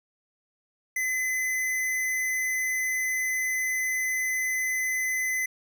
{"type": "tone", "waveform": "square", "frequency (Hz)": 2028, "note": "B6", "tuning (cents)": 45, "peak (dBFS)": -26, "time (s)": [0.96, 5.46], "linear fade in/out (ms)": 5, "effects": []}